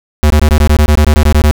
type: tone bursts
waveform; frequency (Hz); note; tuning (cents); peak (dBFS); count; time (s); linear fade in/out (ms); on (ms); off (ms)
square; 75.3; D2; +44; -5; 14; 0.23-1.511; 0; 72; 21
effects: none